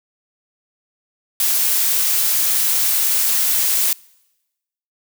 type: noise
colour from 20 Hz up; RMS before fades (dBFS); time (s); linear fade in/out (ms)
blue; -17; 1.4-3.93; 2
effects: noise-tail reverb RT60 1.0 s tail -25 dB re dry